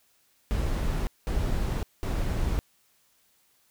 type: noise bursts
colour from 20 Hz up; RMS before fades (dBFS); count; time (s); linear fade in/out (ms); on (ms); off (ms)
brown; -27; 3; 0.51-2.59; 0; 560; 200
effects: white hiss -66 dBFS RMS until 3.7 s